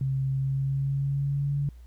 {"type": "tone with pitch glide", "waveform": "sine", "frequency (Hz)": [134.4, 142.31], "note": ["C3", "C#3"], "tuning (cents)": [47, 46], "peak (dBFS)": -24, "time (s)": [0.01, 1.69], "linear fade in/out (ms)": 2, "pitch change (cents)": 99, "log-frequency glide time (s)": [0.32, 1.57], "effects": ["added 60 Hz sine -44 dBFS peak until 1.86 s", "pink hiss -66 dBFS RMS until 1.86 s"]}